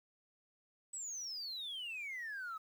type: exponential sweep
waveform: sine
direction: down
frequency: 8050 to 1263 Hz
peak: -39 dBFS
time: 0.93-2.58 s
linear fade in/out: 10 ms
effects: tanh soft clip ceiling -39 dBFS + 11-bit